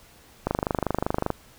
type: click train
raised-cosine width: 1 ms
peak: -9 dBFS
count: 22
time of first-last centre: 0.47-1.303 s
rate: 25.2 Hz
effects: pink hiss -53 dBFS RMS until 1.58 s